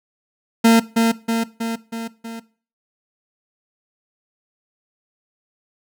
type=tone with echo; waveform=40% pulse; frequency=228.1 Hz; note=A#3; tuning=37 cents flat; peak=-8 dBFS; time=0.64-0.8 s; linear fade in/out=10 ms; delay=320 ms; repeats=5; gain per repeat=-4 dB; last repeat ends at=2.4 s; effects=noise-tail reverb RT60 0.4 s tail -19 dB re dry